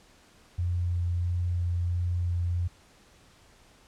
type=tone with vibrato; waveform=sine; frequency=87.6 Hz; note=F2; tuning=6 cents sharp; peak=-25 dBFS; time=0.58-2.68 s; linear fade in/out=10 ms; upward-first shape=sine; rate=1.5 Hz; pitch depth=10 cents each way; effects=pink hiss -58 dBFS RMS until 3.87 s + low-pass 9000 Hz 12 dB/octave